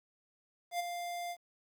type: tone with ADSR envelope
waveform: square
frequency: 698.5 Hz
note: F5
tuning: in tune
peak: -31 dBFS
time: 0.71-1.37 s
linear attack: 86 ms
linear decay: 16 ms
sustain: -7 dB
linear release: 60 ms
effects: 11-bit